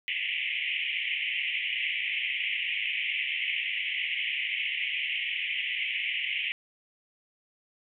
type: band-pass noise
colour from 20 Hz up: pink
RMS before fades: -31 dBFS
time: 0.08-6.52 s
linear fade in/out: 0 ms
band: 2000 to 3100 Hz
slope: 96 dB/octave
effects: none